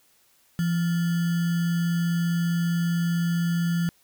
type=tone with sample-and-hold; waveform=sine; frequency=170.2 Hz; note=F3; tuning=44 cents flat; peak=-21 dBFS; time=0.59-3.89 s; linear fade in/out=0 ms; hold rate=1575 Hz; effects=white hiss -62 dBFS RMS until 4.03 s